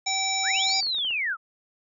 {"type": "harmonic tone", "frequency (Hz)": 770, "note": "G5", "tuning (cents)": -31, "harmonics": [1, 3, 5, 7, 9], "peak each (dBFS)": [-30, -30, -30, -30, -30], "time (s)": [0.06, 0.81], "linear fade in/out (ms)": 10}
{"type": "linear two-way sweep", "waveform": "sine", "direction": "up then down", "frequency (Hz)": [1225, 4967, 1225], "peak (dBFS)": -24, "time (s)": [0.43, 1.37], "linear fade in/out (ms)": 50, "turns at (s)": 0.76}
{"type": "clicks", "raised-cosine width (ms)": 0.5, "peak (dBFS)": -32, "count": 7, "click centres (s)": [0.696, 0.828, 0.867, 0.947, 0.985, 1.049, 1.108]}
{"effects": []}